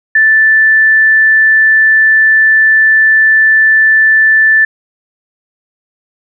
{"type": "tone", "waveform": "sine", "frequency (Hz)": 1760, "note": "A6", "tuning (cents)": 0, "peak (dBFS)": -4, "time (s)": [0.15, 4.65], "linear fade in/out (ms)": 5, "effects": []}